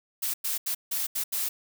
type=noise bursts at uneven times; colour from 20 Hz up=blue; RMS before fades=-29 dBFS; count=6; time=0.22-0.34 / 0.44-0.58 / 0.66-0.75 / 0.91-1.07 / 1.15-1.24 / 1.32-1.49 s; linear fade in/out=10 ms; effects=none